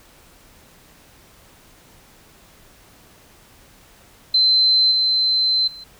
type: tone with level steps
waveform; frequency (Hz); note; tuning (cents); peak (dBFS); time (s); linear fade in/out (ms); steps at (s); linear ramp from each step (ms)
sine; 4080; C8; -44; -12 / -15 / -35; 4.34-5.84; 5; 4.91 / 5.67; 10
effects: pink hiss -50 dBFS RMS until 5.99 s